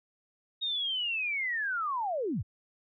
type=linear sweep; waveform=sine; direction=down; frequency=3757 to 62.3 Hz; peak=-29 dBFS; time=0.61-2.43 s; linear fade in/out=20 ms; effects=none